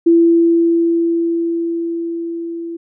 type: tone with level ramp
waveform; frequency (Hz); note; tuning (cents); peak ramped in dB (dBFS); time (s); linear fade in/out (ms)
sine; 335.8; E4; +32; -6 to -23; 0.06-2.77; 10
effects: none